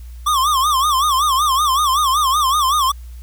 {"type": "tone with vibrato", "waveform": "square", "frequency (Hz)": 1131, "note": "C#6", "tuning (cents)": 34, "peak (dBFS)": -14, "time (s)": [0.26, 2.92], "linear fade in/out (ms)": 10, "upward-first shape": "sine", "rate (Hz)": 5.3, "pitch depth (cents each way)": 160, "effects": ["added 60 Hz sine -31 dBFS peak until 3.22 s", "white hiss -52 dBFS RMS until 3.22 s"]}